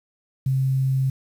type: tone with quantisation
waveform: sine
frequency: 133 Hz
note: C3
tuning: 29 cents sharp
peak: -18 dBFS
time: 0.46-1.1 s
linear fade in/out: 5 ms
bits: 8
effects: none